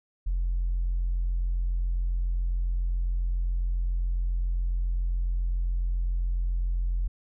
triangle tone with tanh clipping, 43.65 Hz, F1, in tune, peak -24 dBFS, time 0.26-7.08 s, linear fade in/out 10 ms, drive 5 dB, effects none

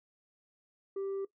sine tone with tanh clipping, 391.4 Hz, G4, 3 cents flat, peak -34 dBFS, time 0.96-1.25 s, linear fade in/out 5 ms, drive 2 dB, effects noise-tail reverb RT60 0.1 s tail -17 dB re dry

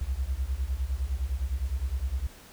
sine beating tone pair, 60.7 / 70.5 Hz, B1 / C#2, -29 / +30 cents, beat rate 9.8 Hz, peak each -30 dBFS, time 0.01-2.27 s, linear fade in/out 5 ms, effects pink hiss -51 dBFS RMS until 2.52 s

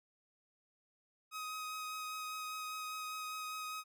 sawtooth tone with vibrato, 1260 Hz, D#6, 21 cents sharp, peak -37 dBFS, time 1.31-3.84 s, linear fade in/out 50 ms, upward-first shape triangle, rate 5 Hz, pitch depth 13 cents each way, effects none

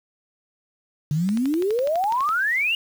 sine exponential sweep, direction up, 142.5 to 2900 Hz, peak -19 dBFS, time 1.11-2.75 s, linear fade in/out 2 ms
click train, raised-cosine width 0.2 ms, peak -17 dBFS, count 13, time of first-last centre 1.29-2.29 s, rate 12 Hz
effects 7-bit

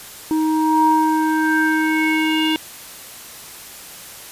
square tone with low-pass filter sweep, 314.1 Hz, D#4, 16 cents sharp, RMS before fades -17 dBFS, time 0.31-2.56 s, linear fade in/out 0 ms, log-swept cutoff 650 to 3100 Hz, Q 5.5, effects white hiss -37 dBFS RMS until 4.31 s + resampled to 32000 Hz

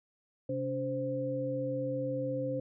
sine tone cluster, 131.9 / 285.5 / 520 Hz, C3 / D4 / C5, +14 / -49 / -11 cents, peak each -38 / -37 / -33 dBFS, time 0.49-2.6 s, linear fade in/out 5 ms, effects none

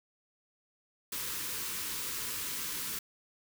white band-stop noise, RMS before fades -37 dBFS, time 1.12-2.99 s, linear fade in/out 5 ms, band 530 to 900 Hz, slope 96 dB/octave, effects none

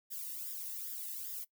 violet noise with flanger, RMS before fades -42 dBFS, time 0.1-1.45 s, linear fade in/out 20 ms, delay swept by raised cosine 0.57 to 1.11 ms, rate 2.5 Hz, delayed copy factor +0.85, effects noise-tail reverb RT60 0.1 s tail -20 dB re dry

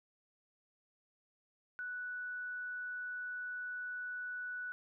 sine tone, 1480 Hz, F#6, in tune, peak -39 dBFS, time 1.79-4.72 s, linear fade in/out 0 ms, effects none

